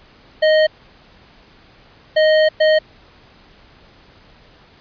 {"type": "tone bursts at uneven times", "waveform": "square", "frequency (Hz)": 622.3, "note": "D#5", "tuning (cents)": 0, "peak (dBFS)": -11, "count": 3, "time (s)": [[0.42, 0.67], [2.16, 2.49], [2.6, 2.79]], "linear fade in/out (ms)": 10, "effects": ["pink hiss -48 dBFS RMS until 4.8 s", "resampled to 11025 Hz"]}